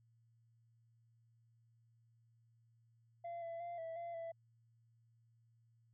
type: tone with pitch steps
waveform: sine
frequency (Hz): 685 / 671 / 691 / 657 / 684 / 665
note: F5 / E5 / F5 / E5 / F5 / E5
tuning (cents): -34 / +31 / -19 / -6 / -36 / +15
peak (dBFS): -40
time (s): 3.24-4.32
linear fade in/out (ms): 10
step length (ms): 180
effects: tanh soft clip ceiling -42 dBFS + added 115 Hz sine -69 dBFS peak until 5.93 s